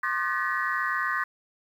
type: tone cluster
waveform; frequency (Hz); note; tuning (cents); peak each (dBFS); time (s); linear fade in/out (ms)
sine; 1072 / 1200 / 1518 / 1729 / 1905; C6 / D6 / F#6 / A6 / A#6; +42 / +37 / +44 / -31 / +37; -31; 0.03-1.24; 5
effects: tanh soft clip ceiling -15 dBFS + 9-bit